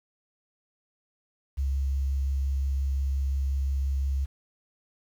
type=tone with vibrato; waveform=sine; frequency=68.1 Hz; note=C#2; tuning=30 cents flat; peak=-24 dBFS; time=1.57-4.26 s; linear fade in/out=20 ms; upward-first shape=sine; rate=5.7 Hz; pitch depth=10 cents each way; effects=9-bit